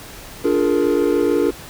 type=chord; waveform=triangle; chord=Bb dominant seventh; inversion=first; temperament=just; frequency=291.4 / 349.6 / 419.5 / 466.2 Hz; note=D4 / F4 / Ab4 / Bb4; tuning=-13 / +2 / +17 / 0 cents; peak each=-18 dBFS; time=0.44-1.51 s; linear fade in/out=10 ms; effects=pink hiss -37 dBFS RMS until 1.69 s